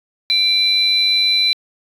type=tone pair together; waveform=sine; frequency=2349 / 4003 Hz; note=D7 / B7; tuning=0 / +23 cents; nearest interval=major sixth; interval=923 cents; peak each=-19 / -12 dBFS; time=0.3-1.53 s; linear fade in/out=0 ms; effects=tanh soft clip ceiling -7 dBFS